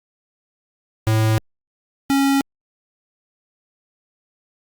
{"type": "tone pair in turn", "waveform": "square", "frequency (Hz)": [110, 275.2], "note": ["A2", "C#4"], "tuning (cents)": [0, -12], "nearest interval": "octave + major third", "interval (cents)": 1588, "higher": "second", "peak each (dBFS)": [-15, -15], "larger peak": "neither", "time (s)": [[1.07, 1.38], [2.1, 2.41]], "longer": "neither", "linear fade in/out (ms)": 0, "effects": ["Opus 48 kbps"]}